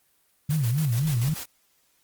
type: tone with vibrato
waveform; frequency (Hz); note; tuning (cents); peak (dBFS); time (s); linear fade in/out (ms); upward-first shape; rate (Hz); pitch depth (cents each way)
sine; 134.8; C#3; -48; -21; 0.49-1.34; 5; sine; 3.9; 280
type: noise with tremolo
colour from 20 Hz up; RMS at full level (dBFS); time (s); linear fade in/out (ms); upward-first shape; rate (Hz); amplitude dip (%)
white; -35; 0.49-1.46; 20; square; 6.9; 55
effects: white hiss -66 dBFS RMS until 2.03 s + Opus 24 kbps